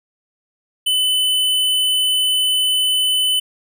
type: tone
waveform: square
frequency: 3015 Hz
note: F#7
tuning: 32 cents sharp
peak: -15 dBFS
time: 0.86-3.4 s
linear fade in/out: 10 ms
effects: none